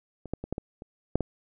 clicks, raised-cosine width 2 ms, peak -26 / -16 / -22 / -16 / -19 / -28 / -9 / -15 dBFS, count 8, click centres 0.257 / 0.336 / 0.44 / 0.526 / 0.581 / 0.821 / 1.156 / 1.207 s, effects none

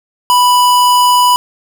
square tone, 987.8 Hz, B5, in tune, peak -7 dBFS, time 0.3-1.36 s, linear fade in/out 0 ms, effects 8-bit

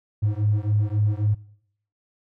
triangle beating tone pair, 103.2 / 106.9 Hz, G#2 / A2, -10 / -49 cents, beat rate 3.7 Hz, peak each -19 dBFS, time 0.22-1.35 s, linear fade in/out 20 ms, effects noise-tail reverb RT60 0.7 s tail -24 dB re dry + tanh soft clip ceiling -14 dBFS

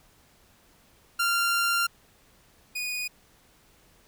sawtooth tone pair in turn, 1387 / 2471 Hz, F6 / D#7, -12 / -13 cents, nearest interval minor seventh, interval 999 cents, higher second, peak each -19 / -26 dBFS, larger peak first, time 1.19-1.87 / 2.75-3.08 s, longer first, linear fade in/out 10 ms, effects pink hiss -60 dBFS RMS until 4.07 s

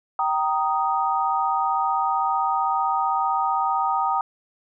sine chord, Eb major, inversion first, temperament just, 777.8 / 933.4 / 1244.5 Hz, G5 / Bb5 / Eb6, -14 / +2 / 0 cents, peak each -24 dBFS, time 0.19-4.21 s, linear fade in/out 2 ms, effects none

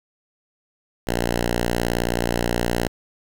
5% pulse tone, 59 Hz, A#1, 22 cents sharp, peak -9 dBFS, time 1.07-2.88 s, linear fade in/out 5 ms, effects 8-bit

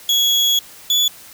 35% pulse tone pair in turn, 3346 / 3436 Hz, G#7 / A7, +12 / -42 cents, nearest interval unison, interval 46 cents, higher second, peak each -11 / -11 dBFS, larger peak neither, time 0.09-0.59 / 0.9-1.08 s, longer first, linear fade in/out 2 ms, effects white hiss -41 dBFS RMS until 1.33 s

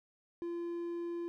triangle tone, 342.9 Hz, F4, 32 cents flat, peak -34 dBFS, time 0.42-1.28 s, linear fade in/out 0 ms, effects none

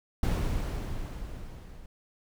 brown noise with level ramp, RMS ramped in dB -25 to -47 dBFS, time 0.23-1.86 s, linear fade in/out 2 ms, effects none

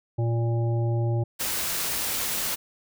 harmonic tone, 116.54 Hz, A#2, in tune, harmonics 1 / 3 / 5 / 7, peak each -22 / -32 / -36 / -39 dBFS, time 0.18-1.24 s, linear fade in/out 10 ms
white noise, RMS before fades -28 dBFS, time 1.39-2.56 s, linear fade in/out 20 ms
effects none

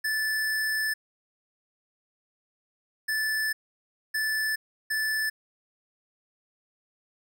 square tone bursts at uneven times, 1748 Hz, A6, 12 cents flat, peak -26 dBFS, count 4, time 0.04-0.94 / 3.08-3.53 / 4.14-4.56 / 4.9-5.3 s, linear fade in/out 10 ms, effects none

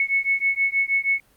sine beating tone pair, 2200 / 2206.3 Hz, C#7 / C#7, -14 / -9 cents, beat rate 6.3 Hz, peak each -22 dBFS, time 0-1.2 s, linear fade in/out 2 ms, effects pink hiss -59 dBFS RMS until 1.36 s + Opus 48 kbps

